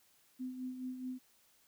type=tone with tremolo; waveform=sine; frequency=255.2 Hz; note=C4; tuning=43 cents flat; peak=-37 dBFS; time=0.39-1.19 s; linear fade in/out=20 ms; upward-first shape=sine; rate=4.7 Hz; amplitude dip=55%; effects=white hiss -69 dBFS RMS until 1.67 s